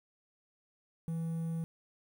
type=tone with quantisation; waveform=triangle; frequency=164.4 Hz; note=E3; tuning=4 cents flat; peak=-31 dBFS; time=1.08-1.64 s; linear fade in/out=0 ms; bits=10; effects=none